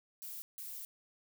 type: noise bursts at uneven times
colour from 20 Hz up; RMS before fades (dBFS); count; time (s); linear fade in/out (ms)
violet; -45; 2; 0.22-0.42 / 0.58-0.85; 0
effects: none